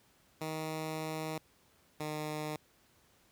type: tone pair in turn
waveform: 10% pulse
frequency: 157.4 / 152.65 Hz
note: D#3 / D#3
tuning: +20 / -33 cents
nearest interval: minor second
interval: 53 cents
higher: first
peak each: -28 dBFS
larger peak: neither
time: 0.41-1.38 / 2-2.56 s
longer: first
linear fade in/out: 2 ms
effects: pink hiss -67 dBFS RMS until 3.31 s + high-pass 60 Hz 12 dB/octave